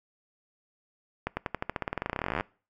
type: accelerating click train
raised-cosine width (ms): 0.5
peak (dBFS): -14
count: 30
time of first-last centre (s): 1.27-2.409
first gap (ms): 100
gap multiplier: 0.92
effects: noise-tail reverb RT60 0.4 s tail -24 dB re dry